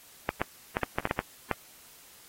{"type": "clicks", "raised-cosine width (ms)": 0.5, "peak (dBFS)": -11, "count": 9, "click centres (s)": [0.291, 0.416, 0.769, 0.833, 0.985, 1.054, 1.111, 1.191, 1.513], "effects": ["white hiss -54 dBFS RMS until 2.28 s", "AAC 48 kbps"]}